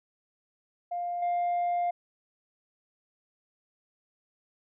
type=tone with level steps; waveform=sine; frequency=702 Hz; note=F5; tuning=9 cents sharp; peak=-29 / -23 dBFS; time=0.91-1.91 s; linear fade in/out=10 ms; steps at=1.22 s; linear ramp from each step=5 ms; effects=tanh soft clip ceiling -24 dBFS